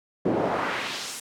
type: noise with band-pass filter sweep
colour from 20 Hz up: brown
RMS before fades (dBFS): -27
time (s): 0.25-1.2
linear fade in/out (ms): 5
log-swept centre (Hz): 330 to 9600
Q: 1.2
effects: high-pass 150 Hz 12 dB/octave